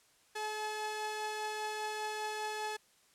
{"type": "tone pair together", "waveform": "sawtooth", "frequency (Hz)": [426.5, 858], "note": ["G#4", "A5"], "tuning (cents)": [46, -44], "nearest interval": "octave", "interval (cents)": 1210, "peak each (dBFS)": [-37, -34], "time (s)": [0.35, 2.77], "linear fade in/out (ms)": 10, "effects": ["white hiss -67 dBFS RMS until 3.14 s", "low-pass 10000 Hz 12 dB/octave"]}